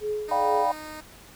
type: tone with tremolo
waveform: sine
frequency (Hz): 423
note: G#4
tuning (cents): +32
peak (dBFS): -24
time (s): 0-0.67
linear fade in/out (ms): 50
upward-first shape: triangle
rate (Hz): 2.3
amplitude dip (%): 85
type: tone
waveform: 10% pulse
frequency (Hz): 308.3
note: D#4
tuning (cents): -16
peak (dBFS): -29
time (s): 0.28-1.01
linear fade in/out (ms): 10
type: chord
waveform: sine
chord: G dominant seventh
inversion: second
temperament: just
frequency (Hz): 588 / 705.6 / 784 / 980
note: D5 / F5 / G5 / B5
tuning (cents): +2 / +18 / 0 / -14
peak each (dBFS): -30 / -25 / -28 / -25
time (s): 0.31-0.72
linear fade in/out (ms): 5
effects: pink hiss -49 dBFS RMS until 1.35 s